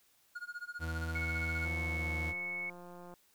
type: tone with tremolo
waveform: triangle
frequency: 1433 Hz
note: F6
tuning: 44 cents sharp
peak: -36 dBFS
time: 0.35-1.68 s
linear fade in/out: 10 ms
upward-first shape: sine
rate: 15 Hz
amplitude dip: 95%
type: tone with pitch glide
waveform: 40% pulse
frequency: 81.6 to 80.01 Hz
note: E2 to D#2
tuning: -17 to +49 cents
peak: -35 dBFS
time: 0.79-2.34 s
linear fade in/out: 50 ms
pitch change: -34 cents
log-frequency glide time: 1.78-2.11 s
type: tone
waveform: sine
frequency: 2207 Hz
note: C#7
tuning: 8 cents flat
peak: -36 dBFS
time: 1.15-2.7 s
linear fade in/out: 5 ms
type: click train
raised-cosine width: 1 ms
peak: -38 dBFS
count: 263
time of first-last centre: 1.65-3.139 s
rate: 176 Hz
effects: white hiss -69 dBFS RMS until 3.34 s